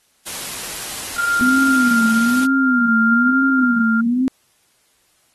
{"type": "noise", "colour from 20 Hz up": "white", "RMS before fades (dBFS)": -28, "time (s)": [0.26, 2.46], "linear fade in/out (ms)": 10}
{"type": "tone with tremolo", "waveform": "sine", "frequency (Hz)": 1396.9, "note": "F6", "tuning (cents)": 0, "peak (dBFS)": -14, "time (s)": [1.18, 4.01], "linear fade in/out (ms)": 5, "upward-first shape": "sine", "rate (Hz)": 0.64, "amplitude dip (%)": 40}
{"type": "tone with vibrato", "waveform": "sine", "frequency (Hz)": 245.2, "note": "B3", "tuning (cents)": -12, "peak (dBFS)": -14, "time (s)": [1.41, 4.28], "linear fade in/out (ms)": 0, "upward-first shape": "sine", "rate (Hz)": 1.1, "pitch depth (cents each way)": 160}
{"effects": ["white hiss -60 dBFS RMS until 5.34 s", "AAC 32 kbps"]}